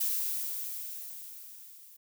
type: noise with level ramp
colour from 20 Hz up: violet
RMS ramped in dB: -29 to -54 dBFS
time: 0-1.97 s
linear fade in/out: 10 ms
effects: none